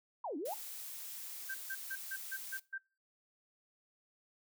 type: exponential two-way sweep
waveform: sine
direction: down then up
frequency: 1046.5 to 267.2 to 919 Hz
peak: -37 dBFS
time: 0.24-0.54 s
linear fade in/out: 5 ms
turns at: 0.37 s
type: noise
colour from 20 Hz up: blue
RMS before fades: -46 dBFS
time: 0.45-2.6 s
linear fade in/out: 10 ms
type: tone bursts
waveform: sine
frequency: 1568 Hz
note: G6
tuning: in tune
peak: -38 dBFS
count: 7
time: 1.49-2.782 s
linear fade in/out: 10 ms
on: 56 ms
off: 150 ms
effects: noise-tail reverb RT60 0.3 s tail -19 dB re dry